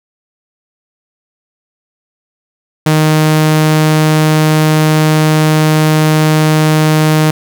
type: tone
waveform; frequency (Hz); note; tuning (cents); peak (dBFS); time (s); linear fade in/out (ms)
sawtooth; 155.2; D#3; -4; -3; 2.86-7.31; 5
effects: none